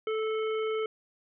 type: harmonic tone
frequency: 437.5 Hz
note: A4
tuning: 10 cents flat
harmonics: 1 / 3 / 5 / 7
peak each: -28 / -38 / -42 / -45 dBFS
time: 0.07-0.86 s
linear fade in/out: 2 ms
effects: none